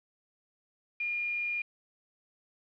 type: tone with quantisation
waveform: sine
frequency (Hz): 2418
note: D7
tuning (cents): +50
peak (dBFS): -30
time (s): 1-1.62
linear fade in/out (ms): 5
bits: 8
effects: resampled to 11025 Hz